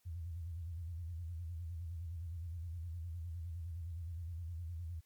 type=tone with vibrato; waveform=sine; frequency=84.1 Hz; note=E2; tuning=35 cents sharp; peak=-40 dBFS; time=0.05-5.01 s; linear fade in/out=20 ms; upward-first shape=square; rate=9.7 Hz; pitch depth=84 cents each way; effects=white hiss -75 dBFS RMS until 5.05 s + MP3 96 kbps